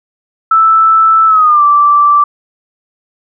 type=tone with pitch glide; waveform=sine; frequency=1318.5 to 1167.9 Hz; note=E6 to D6; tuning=0 to -10 cents; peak=-4 dBFS; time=0.51-2.24 s; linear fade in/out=5 ms; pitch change=-210 cents; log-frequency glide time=1.27-1.63 s; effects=none